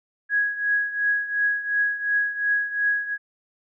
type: tone with tremolo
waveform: sine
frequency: 1661.2 Hz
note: G#6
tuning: in tune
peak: -17 dBFS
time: 0.29-3.18 s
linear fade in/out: 50 ms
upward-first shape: triangle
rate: 2.8 Hz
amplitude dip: 80%
effects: none